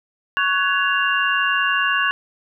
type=tone cluster; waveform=sine; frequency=1115 / 1492 / 1681 / 2785 Hz; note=C#6 / F#6 / G#6 / F7; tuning=+10 / +14 / +20 / -5 cents; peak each=-22 / -22 / -21 / -23 dBFS; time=0.37-2.11 s; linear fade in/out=0 ms; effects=none